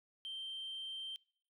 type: tone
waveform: sine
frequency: 3136 Hz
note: G7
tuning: in tune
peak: -40 dBFS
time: 0.25-1.16 s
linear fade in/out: 0 ms
effects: noise-tail reverb RT60 0.6 s tail -25 dB re dry + tanh soft clip ceiling -39 dBFS